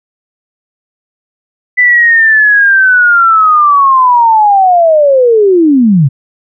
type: linear sweep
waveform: sine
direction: down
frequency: 2000 to 125.5 Hz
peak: -3 dBFS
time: 1.77-6.09 s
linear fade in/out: 20 ms
effects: none